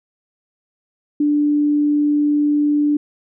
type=tone; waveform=sine; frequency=294.3 Hz; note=D4; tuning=4 cents sharp; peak=-13 dBFS; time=1.2-2.97 s; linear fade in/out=5 ms; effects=none